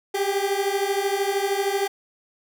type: beating tone pair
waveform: 30% pulse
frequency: 390.3 / 403.3 Hz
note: G4 / G4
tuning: -8 / +49 cents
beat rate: 13 Hz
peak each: -22 dBFS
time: 0.14-1.88 s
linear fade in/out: 10 ms
effects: none